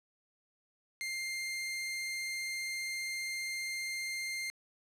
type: tone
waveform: sawtooth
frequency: 2105 Hz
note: C7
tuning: 10 cents sharp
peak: -32 dBFS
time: 1.01-4.5 s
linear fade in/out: 0 ms
effects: low-pass 11000 Hz 12 dB/octave

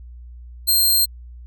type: tone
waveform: 10% pulse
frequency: 4186 Hz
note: C8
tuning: in tune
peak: -7 dBFS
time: 0.67-1.06 s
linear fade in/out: 20 ms
effects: added 60 Hz sine -36 dBFS peak until 1.46 s

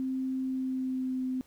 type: tone with pitch glide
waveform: sine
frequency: 261.6 to 257.4 Hz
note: C4 to C4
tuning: 0 to -28 cents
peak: -29 dBFS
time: 0-1.41 s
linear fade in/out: 0 ms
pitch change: -28 cents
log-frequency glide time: 0.42-1.25 s
effects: pink hiss -63 dBFS RMS until 1.46 s

